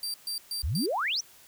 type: tone bursts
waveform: sawtooth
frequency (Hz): 4699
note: D8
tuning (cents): 0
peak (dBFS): -28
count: 4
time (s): 0.03-0.86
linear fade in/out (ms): 2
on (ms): 110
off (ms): 130
type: exponential sweep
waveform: sine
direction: up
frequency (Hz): 57.3 to 6272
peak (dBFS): -26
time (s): 0.63-1.21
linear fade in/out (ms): 10
effects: white hiss -55 dBFS RMS until 1.47 s